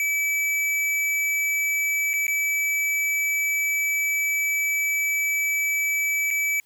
square tone with dropouts, 2300 Hz, D7, 37 cents flat, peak -22 dBFS, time 0-6.6 s, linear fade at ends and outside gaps 1 ms, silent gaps 2.133-2.138 / 2.268-2.28 / 6.305-6.31 s, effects white hiss -63 dBFS RMS until 6.65 s

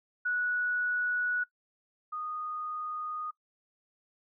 sine tone pair in turn, 1469 / 1235.3 Hz, F#6 / D#6, -13 / -13 cents, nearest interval minor third, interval 300 cents, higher first, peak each -27 / -34 dBFS, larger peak first, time 0.25-1.44 / 2.12-3.31 s, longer neither, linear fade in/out 10 ms, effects noise-tail reverb RT60 0.1 s tail -19 dB re dry

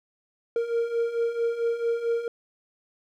triangle beating tone pair, 462.5 / 467 Hz, A#4 / A#4, -14 / +3 cents, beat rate 4.5 Hz, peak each -28 / -23 dBFS, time 0.56-2.28 s, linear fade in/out 2 ms, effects none

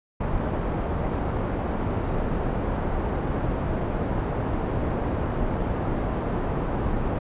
pink low-pass noise, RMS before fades -26 dBFS, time 0.2-7.19 s, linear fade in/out 10 ms, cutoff 910 Hz, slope 12 dB/octave, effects resampled to 8000 Hz

